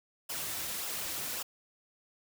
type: noise with flanger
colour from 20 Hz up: white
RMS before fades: -37 dBFS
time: 0.29-1.43 s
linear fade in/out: 10 ms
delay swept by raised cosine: 0.46 to 4.96 ms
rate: 1.8 Hz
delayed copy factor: -0.5
effects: none